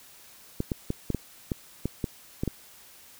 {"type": "clicks", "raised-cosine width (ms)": 3, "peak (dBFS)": -14, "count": 10, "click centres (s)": [0.604, 0.718, 0.904, 1.103, 1.147, 1.518, 1.856, 2.042, 2.435, 2.477], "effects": ["white hiss -52 dBFS RMS until 3.19 s"]}